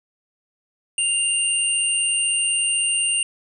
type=tone pair together; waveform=sine; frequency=2794 / 8870 Hz; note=F7 / C#9; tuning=0 / 0 cents; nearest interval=octave + minor sixth; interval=2000 cents; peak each=-21 dBFS; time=0.98-3.23 s; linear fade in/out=2 ms; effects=none